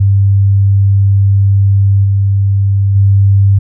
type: tone with level steps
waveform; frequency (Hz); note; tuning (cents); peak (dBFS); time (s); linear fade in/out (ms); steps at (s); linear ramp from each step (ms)
sine; 98.8; G2; +14; -5 / -7 / -4; 0-3.59; 10; 2.04 / 2.95; 10
effects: none